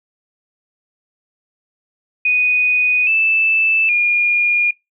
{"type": "tone with pitch steps", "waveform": "sine", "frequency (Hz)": [2484, 2637, 2425], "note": ["D#7", "E7", "D#7"], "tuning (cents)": [-3, 0, -45], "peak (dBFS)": -12, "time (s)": [2.25, 4.71], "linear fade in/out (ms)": 5, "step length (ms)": 820, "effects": ["noise-tail reverb RT60 0.2 s tail -22 dB re dry"]}